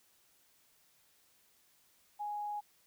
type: tone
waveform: sine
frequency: 830.6 Hz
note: G#5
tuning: in tune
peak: -36 dBFS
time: 2.19-2.61 s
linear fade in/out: 20 ms
effects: white hiss -69 dBFS RMS until 2.86 s